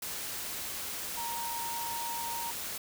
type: tone in noise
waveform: sine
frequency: 932.3 Hz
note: A#5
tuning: in tune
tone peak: -36 dBFS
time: 1.17-2.51 s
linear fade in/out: 5 ms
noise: white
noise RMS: -38 dBFS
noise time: 0.02-2.78 s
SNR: -1 dB
effects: none